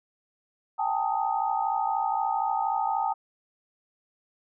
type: tone cluster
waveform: sine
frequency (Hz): 779 / 832 / 896 / 1249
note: G5 / G#5 / A5 / D#6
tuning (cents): -11 / +3 / +31 / +6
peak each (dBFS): -29 / -30 / -28 / -34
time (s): 0.78-3.14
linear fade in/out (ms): 20
effects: none